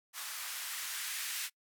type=noise with band-pass filter sweep; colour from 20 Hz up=violet; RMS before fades=-40 dBFS; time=0.13-1.5 s; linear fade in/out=50 ms; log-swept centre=1100 to 1900 Hz; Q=1.3; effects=noise-tail reverb RT60 0.1 s tail -24 dB re dry